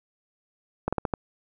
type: slowing click train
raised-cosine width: 1 ms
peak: -11 dBFS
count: 5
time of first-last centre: 0.88-1.138 s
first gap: 46 ms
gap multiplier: 1.23
effects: none